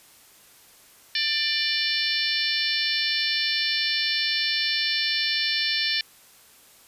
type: harmonic tone with a mistuned harmonic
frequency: 592 Hz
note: D5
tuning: 14 cents sharp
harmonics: 3 / 4 / 5 / 6 / 7 / 8 / 9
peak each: -30 / -30 / -30 / -30 / -30 / -30 / -30 dBFS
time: 1.15-6.01 s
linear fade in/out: 2 ms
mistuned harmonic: 8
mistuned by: -73 cents
effects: white hiss -53 dBFS RMS until 6.87 s + resampled to 32000 Hz